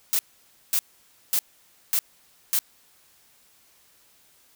blue noise bursts, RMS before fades -22 dBFS, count 5, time 0.13-2.59 s, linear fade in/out 0 ms, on 60 ms, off 540 ms, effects white hiss -59 dBFS RMS until 4.55 s

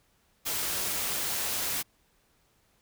white noise, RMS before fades -31 dBFS, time 0.45-1.83 s, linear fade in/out 20 ms, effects pink hiss -68 dBFS RMS until 2.81 s

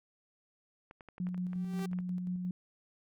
clicks, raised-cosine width 0.5 ms, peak -35 dBFS, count 10, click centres 0.911 / 1.008 / 1.087 / 1.181 / 1.269 / 1.345 / 1.532 / 1.793 / 1.932 / 1.988 s
sine tone with tremolo, 180.5 Hz, F#3, 43 cents flat, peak -32 dBFS, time 1.2-2.51 s, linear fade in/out 2 ms, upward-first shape square, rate 5.6 Hz, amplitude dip 30%
sawtooth tone with exponential growth, 389.2 Hz, G4, 12 cents flat, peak -34 dBFS, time 1.43-1.86 s, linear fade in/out 5 ms, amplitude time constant 92 ms
effects none

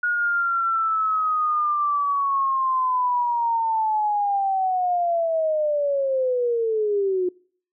sine linear sweep, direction down, 1448 to 356.7 Hz, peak -19 dBFS, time 0.03-7.29 s, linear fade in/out 5 ms, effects noise-tail reverb RT60 0.5 s tail -23 dB re dry

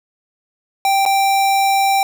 square tone with dropouts, 784 Hz, G5, in tune, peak -13 dBFS, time 0.85-2.03 s, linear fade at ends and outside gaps 1 ms, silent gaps 1.053-1.061 s, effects none

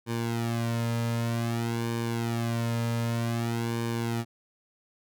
sawtooth tone with flanger, 116.54 Hz, A#2, in tune, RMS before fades -29 dBFS, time 0.06-4.25 s, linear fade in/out 50 ms, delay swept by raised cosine 1.5 to 2.7 ms, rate 0.53 Hz, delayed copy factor -0.9, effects none

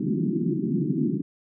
pink band-pass noise, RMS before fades -25 dBFS, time 0-1.22 s, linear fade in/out 5 ms, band 140 to 370 Hz, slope 96 dB/octave, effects none

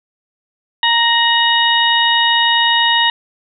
harmonic tone with a mistuned harmonic, 932.3 Hz, A#5, in tune, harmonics 1 / 2 / 3 / 4, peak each -16 / -16 / -16 / -16 dBFS, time 0.83-3.1 s, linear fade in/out 2 ms, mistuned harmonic 3, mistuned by +70 cents, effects none

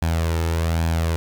sawtooth tone with flanger, 82.41 Hz, E2, in tune, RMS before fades -21 dBFS, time 0.02-1.16 s, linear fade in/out 0 ms, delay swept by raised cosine 1.2 to 2.3 ms, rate 1.2 Hz, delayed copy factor +0.5, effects none

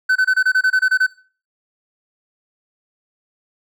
triangle tone bursts, 1517 Hz, F#6, 43 cents sharp, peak -10 dBFS, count 11, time 0.09-1.067 s, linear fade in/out 10 ms, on 67 ms, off 24 ms, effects noise-tail reverb RT60 0.4 s tail -18 dB re dry

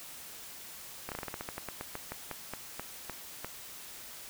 slowing click train, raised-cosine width 0.5 ms, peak -22 dBFS, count 19, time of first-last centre 1.09-3.446 s, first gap 28 ms, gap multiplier 1.16, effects white hiss -47 dBFS RMS until 4.29 s

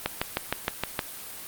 click train, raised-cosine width 0.3 ms, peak -8 dBFS, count 7, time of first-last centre 0.06-0.992 s, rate 6.44 Hz, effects white hiss -40 dBFS RMS until 1.47 s + Opus 32 kbps

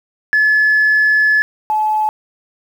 sine tone pair in turn, 1718 / 859 Hz, A6 / A5, -42 / -42 cents, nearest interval octave, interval 1200 cents, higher first, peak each -8 / -12 dBFS, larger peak first, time 0.33-1.42 / 1.7-2.09 s, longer first, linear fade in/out 0 ms, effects tanh soft clip ceiling -6 dBFS + 7-bit

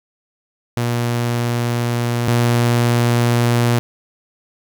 sawtooth tone pair in turn, 119.4 / 119.4 Hz, A#2 / A#2, +42 / +42 cents, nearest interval unison, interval 0 cents, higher neither, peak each -13 / -9 dBFS, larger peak second, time 0.77-2.28 / 2.28-3.79 s, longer neither, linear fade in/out 0 ms, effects 8-bit

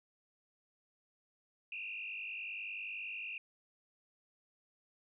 sine tone with frequency modulation, 2600 Hz, E7, 24 cents flat, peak -40 dBFS, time 1.72-3.38 s, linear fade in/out 2 ms, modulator 50.4 Hz, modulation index 3.5, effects none

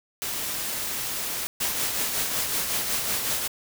white noise, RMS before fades -30 dBFS, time 0.22-1.47 s, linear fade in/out 0 ms
white noise with tremolo, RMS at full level -25 dBFS, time 1.6-3.48 s, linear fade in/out 10 ms, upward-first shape triangle, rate 5.4 Hz, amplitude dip 45%
effects none

